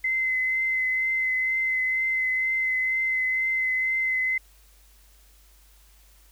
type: tone with vibrato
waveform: sine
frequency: 2053 Hz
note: C7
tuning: 33 cents flat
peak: -22 dBFS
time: 0.04-4.38 s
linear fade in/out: 5 ms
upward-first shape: triangle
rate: 2.1 Hz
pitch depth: 18 cents each way
effects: added 50 Hz sine -54 dBFS peak until 6.31 s + white hiss -59 dBFS RMS until 6.31 s